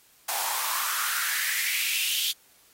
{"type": "noise with high-pass filter sweep", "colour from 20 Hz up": "white", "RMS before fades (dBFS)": -28, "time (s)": [0.28, 2.32], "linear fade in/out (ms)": 10, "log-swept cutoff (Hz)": [760, 3400], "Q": 4.6, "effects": ["white hiss -59 dBFS RMS until 2.73 s", "AAC 48 kbps"]}